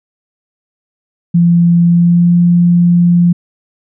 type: tone with pitch glide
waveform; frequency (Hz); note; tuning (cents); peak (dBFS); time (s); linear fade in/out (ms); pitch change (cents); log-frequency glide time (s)
sine; 171.5 to 173.89; F3 to F3; -31 to -7; -5; 1.34-3.33; 10; +24; 1.85-2.34
effects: none